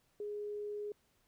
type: tone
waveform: sine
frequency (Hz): 415.3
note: G#4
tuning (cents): 0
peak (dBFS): -38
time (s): 0.2-0.92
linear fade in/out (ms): 2
effects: pink hiss -74 dBFS RMS until 1.27 s